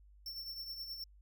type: tone with tremolo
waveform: square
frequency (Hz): 5410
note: E8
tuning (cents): +44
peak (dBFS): -40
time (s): 0.26-1.04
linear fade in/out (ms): 2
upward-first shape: triangle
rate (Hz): 9.5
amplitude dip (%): 60
effects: added 50 Hz sine -58 dBFS peak until 1.21 s